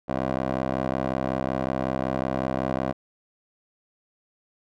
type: tone with band-pass filter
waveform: 15% pulse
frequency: 65.41 Hz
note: C2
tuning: in tune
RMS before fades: -27 dBFS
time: 0.08-2.93 s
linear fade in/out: 20 ms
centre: 580 Hz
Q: 1.1
effects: none